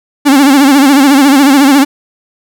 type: tone with vibrato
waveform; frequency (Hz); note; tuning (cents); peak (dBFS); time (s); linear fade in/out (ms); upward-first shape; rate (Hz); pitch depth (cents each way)
45% pulse; 277.2; C#4; 0; -3; 0.25-1.85; 20; sine; 14; 100
effects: none